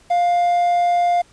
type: tone with quantisation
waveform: triangle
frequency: 701 Hz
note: F5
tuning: 6 cents sharp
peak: -12 dBFS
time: 0.1-1.22 s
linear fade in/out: 10 ms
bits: 7
effects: pink hiss -52 dBFS RMS until 1.32 s + resampled to 22050 Hz